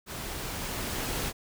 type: noise with level ramp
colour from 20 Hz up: pink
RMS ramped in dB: -38 to -31 dBFS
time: 0.06-1.33 s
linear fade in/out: 50 ms
effects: none